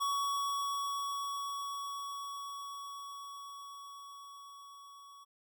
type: tone with level ramp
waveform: square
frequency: 1123 Hz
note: C#6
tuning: 22 cents sharp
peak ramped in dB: -31 to -53 dBFS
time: 0-5.25 s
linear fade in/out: 20 ms
effects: none